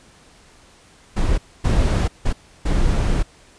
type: noise bursts at uneven times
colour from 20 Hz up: brown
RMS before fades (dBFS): -17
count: 4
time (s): 1.16-1.38 / 1.64-2.08 / 2.25-2.33 / 2.65-3.23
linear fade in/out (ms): 10
effects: pink hiss -50 dBFS RMS until 3.58 s + resampled to 22050 Hz